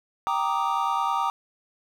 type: chord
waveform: triangle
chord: Eb major seventh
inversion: first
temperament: equal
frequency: 784 / 932.3 / 1174.7 / 1244.5 Hz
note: G5 / Bb5 / D6 / Eb6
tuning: 0 / 0 / 0 / 0 cents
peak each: -27 / -25 / -26 / -28 dBFS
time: 0.27-1.3 s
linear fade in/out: 0 ms
effects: 9-bit